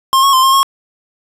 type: tone with pitch steps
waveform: square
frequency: 1065 / 1099 / 1042 / 1068 / 1088 Hz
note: C6 / C#6 / C6 / C6 / C#6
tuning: +30 / -15 / -7 / +35 / -33 cents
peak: -8 dBFS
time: 0.13-0.63 s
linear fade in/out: 0 ms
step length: 100 ms
effects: resampled to 32000 Hz + 7-bit